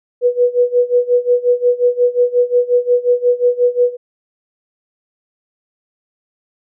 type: tone with tremolo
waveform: sine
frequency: 489.6 Hz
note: B4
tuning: 15 cents flat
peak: -7 dBFS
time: 0.21-3.97 s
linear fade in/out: 50 ms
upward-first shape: sine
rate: 5.6 Hz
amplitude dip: 90%
effects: none